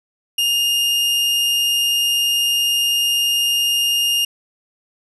40% pulse tone, 2829 Hz, F7, 22 cents sharp, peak -14 dBFS, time 0.38-4.25 s, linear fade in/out 5 ms, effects resampled to 32000 Hz + 8-bit

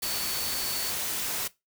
sine tone in noise, 4469 Hz, C#8, 13 cents sharp, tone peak -35 dBFS, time 0.02-0.91 s, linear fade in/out 10 ms, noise white, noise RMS -31 dBFS, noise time 0.02-1.48 s, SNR -7 dB, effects noise-tail reverb RT60 0.2 s tail -19 dB re dry

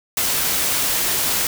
white noise, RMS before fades -20 dBFS, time 0.17-1.47 s, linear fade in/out 2 ms, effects none

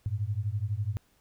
sine beating tone pair, 98 / 110 Hz, G2 / A2, 0 / 0 cents, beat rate 12 Hz, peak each -31 dBFS, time 0.06-0.97 s, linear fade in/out 0 ms, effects pink hiss -67 dBFS RMS until 1.2 s

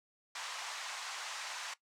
pink band-pass noise, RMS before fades -43 dBFS, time 0.35-1.74 s, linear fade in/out 5 ms, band 830 to 7600 Hz, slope 24 dB/octave, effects noise-tail reverb RT60 0.1 s tail -17 dB re dry

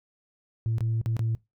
sine tone with dropouts, 113 Hz, A2, 47 cents sharp, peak -22 dBFS, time 0.66-1.35 s, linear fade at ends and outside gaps 0 ms, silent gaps 0.783-0.807 / 1.014-1.06 / 1.167-1.193 s, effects noise-tail reverb RT60 0.2 s tail -22 dB re dry + tanh soft clip ceiling -21 dBFS

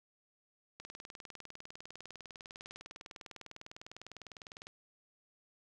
click train, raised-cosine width 0.2 ms, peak -30 dBFS, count 78, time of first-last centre 0.8-4.669 s, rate 19.9 Hz, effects none

